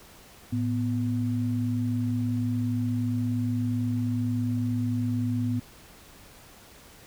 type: tone pair together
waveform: sine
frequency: 110 / 247.2 Hz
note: A2 / B3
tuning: 0 / +2 cents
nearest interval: octave + major second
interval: 1402 cents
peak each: -27 dBFS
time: 0.52-5.6 s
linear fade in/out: 10 ms
effects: pink hiss -51 dBFS RMS until 7.06 s